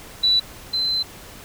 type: tone pair in turn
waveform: sine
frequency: 3956 / 4067 Hz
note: B7 / C8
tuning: +2 / -50 cents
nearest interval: unison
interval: 48 cents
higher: second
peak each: -14 / -19 dBFS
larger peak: first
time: 0.23-0.4 / 0.73-1.03 s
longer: second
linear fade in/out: 10 ms
effects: pink hiss -41 dBFS RMS until 1.44 s